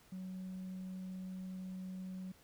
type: tone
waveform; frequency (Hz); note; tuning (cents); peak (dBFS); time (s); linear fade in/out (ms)
sine; 186.2; F#3; +11; -40; 0.12-2.32; 5
effects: tanh soft clip ceiling -40 dBFS + pink hiss -65 dBFS RMS until 2.43 s